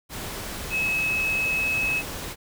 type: tone in noise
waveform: sine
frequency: 2576 Hz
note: E7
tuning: 41 cents flat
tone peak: -22 dBFS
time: 0.7-2.03 s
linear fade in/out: 50 ms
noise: pink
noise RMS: -34 dBFS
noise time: 0.09-2.36 s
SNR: +9 dB
effects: none